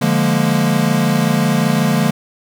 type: chord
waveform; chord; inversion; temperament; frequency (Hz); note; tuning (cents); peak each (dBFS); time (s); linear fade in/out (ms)
square; Bb dominant seventh; first; equal; 146.83 / 174.61 / 207.7 / 233.1; D3 / F3 / Ab3 / Bb3; 0 / 0 / 0 / 0; -19; 0.01-2.11; 10
effects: none